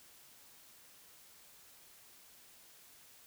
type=silence; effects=white hiss -60 dBFS RMS until 3.26 s